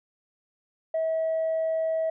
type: tone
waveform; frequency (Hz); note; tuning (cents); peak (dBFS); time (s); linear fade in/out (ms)
sine; 645; E5; -38; -22; 0.94-2.1; 5
effects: tanh soft clip ceiling -21 dBFS